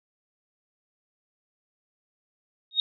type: tone with exponential growth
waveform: sine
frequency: 3729 Hz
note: A#7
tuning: in tune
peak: -15 dBFS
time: 2.71-2.8 s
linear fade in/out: 1 ms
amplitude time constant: 18 ms
effects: none